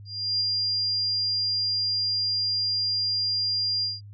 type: tone with ADSR envelope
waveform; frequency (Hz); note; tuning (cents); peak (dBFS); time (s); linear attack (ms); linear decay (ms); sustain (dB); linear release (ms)
sine; 4800; D8; +37; -21; 0.05-4.01; 360; 4; -2; 180
effects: added 102 Hz sine -41 dBFS peak until 4.13 s